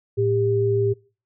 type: tone pair together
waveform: sine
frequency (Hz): 111.64 / 398.2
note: A2 / G4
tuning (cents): +26 / +27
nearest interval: octave + minor seventh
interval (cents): 2201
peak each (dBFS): -22 / -19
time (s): 0.17-0.94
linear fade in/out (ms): 20
effects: noise-tail reverb RT60 0.4 s tail -25 dB re dry